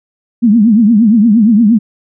sine tone with vibrato, 220 Hz, A3, in tune, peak -4 dBFS, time 0.42-1.79 s, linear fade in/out 20 ms, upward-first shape triangle, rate 8.6 Hz, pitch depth 200 cents each way, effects none

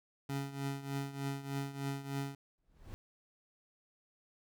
25% pulse tone with tremolo, 138.59 Hz, C#3, in tune, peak -30 dBFS, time 0.29-2.35 s, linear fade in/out 5 ms, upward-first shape triangle, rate 3.3 Hz, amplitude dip 80%
brown noise with exponential growth, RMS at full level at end -43 dBFS, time 2.58-2.94 s, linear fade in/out 0 ms, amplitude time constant 77 ms
effects none

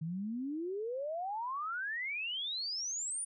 sine exponential sweep, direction up, 153.9 to 9700 Hz, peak -35 dBFS, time 0.01-3.25 s, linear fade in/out 10 ms, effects none

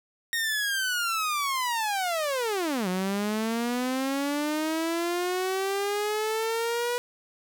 sawtooth linear two-way sweep, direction down then up, 1864.7 to 180 to 488.1 Hz, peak -22 dBFS, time 0.33-6.98 s, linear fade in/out 0 ms, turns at 2.88 s, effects none

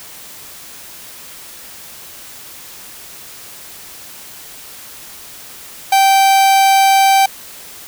45% pulse tone, 779 Hz, G5, 11 cents flat, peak -8 dBFS, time 5.92-7.26 s, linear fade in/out 5 ms, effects white hiss -35 dBFS RMS until 7.87 s

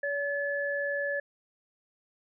sine tone pair together, 569 / 1721 Hz, C#5 / A6, +45 / -39 cents, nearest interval octave + perfect fifth, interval 1916 cents, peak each -31 / -31 dBFS, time 0.03-1.2 s, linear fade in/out 5 ms, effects none

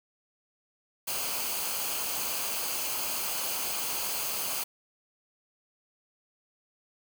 white noise with comb filter, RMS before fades -32 dBFS, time 1.07-4.64 s, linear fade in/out 10 ms, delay 0.54 ms, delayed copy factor -0.55, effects none

